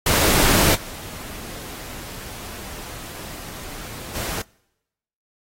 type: noise with level steps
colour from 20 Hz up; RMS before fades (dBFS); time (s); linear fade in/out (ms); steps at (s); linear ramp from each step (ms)
pink; -17 / -36 / -28; 0.06-4.42; 5; 0.74 / 4.14; 20
effects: noise-tail reverb RT60 0.9 s tail -26 dB re dry + AAC 48 kbps